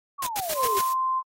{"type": "exponential sweep", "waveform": "sine", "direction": "down", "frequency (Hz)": [1162, 370], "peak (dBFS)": -29, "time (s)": [0.18, 0.8], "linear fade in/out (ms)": 20}
{"type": "noise bursts", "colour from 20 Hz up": "white", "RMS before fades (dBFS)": -29, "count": 5, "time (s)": [0.22, 0.813], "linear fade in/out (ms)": 5, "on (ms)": 49, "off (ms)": 87}
{"type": "noise", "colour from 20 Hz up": "blue", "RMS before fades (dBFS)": -35, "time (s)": [0.41, 0.94], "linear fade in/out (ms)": 20}
{"type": "tone", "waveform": "sine", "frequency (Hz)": 1042, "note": "C6", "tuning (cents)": -7, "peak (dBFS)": -22, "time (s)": [0.55, 1.23], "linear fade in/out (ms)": 50}
{"effects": ["AAC 48 kbps"]}